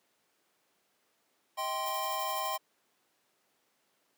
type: chord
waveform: square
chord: C minor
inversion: first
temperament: equal with one note detuned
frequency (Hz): 633.1 / 784 / 1046.5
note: Eb5 / G5 / C6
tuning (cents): +30 / 0 / 0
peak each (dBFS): -40 / -38 / -35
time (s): 1.57-2.58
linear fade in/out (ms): 20
type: noise with tremolo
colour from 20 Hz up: violet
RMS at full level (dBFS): -41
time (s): 1.86-2.56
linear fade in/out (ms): 2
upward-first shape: sine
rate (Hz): 12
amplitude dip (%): 60
effects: pink hiss -73 dBFS RMS until 4.17 s + high-pass 300 Hz 12 dB/octave